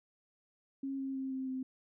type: tone with pitch steps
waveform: sine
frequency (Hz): 271.8 / 268.8 / 265.9 / 263 / 260.1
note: C#4 / C4 / C4 / C4 / C4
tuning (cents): -34 / +47 / +28 / +9 / -10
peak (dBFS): -35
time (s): 0.83-1.63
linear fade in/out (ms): 5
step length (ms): 160
effects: none